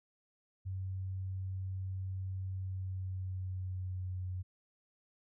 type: tone with pitch glide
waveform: sine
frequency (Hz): 94.5 to 91.86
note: F#2 to F#2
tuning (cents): +37 to -12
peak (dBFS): -36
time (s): 0.65-4.43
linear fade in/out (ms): 20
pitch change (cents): -49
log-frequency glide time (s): 2.49-4.28
effects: none